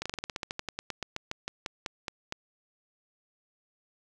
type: slowing click train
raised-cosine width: 0.2 ms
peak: -16 dBFS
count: 22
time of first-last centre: 0.02-2.324 s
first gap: 36 ms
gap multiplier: 1.1
effects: none